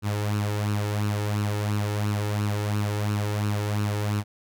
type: tone with flanger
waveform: sawtooth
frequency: 104 Hz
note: G#2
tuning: 3 cents sharp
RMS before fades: -26 dBFS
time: 0.02-4.24 s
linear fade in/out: 50 ms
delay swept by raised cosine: 0.72 to 2.32 ms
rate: 2.9 Hz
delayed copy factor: +0.6
effects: none